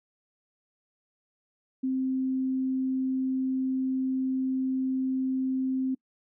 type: tone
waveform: sine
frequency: 261.6 Hz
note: C4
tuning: in tune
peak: -25 dBFS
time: 1.83-5.95 s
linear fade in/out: 10 ms
effects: noise-tail reverb RT60 0.1 s tail -26 dB re dry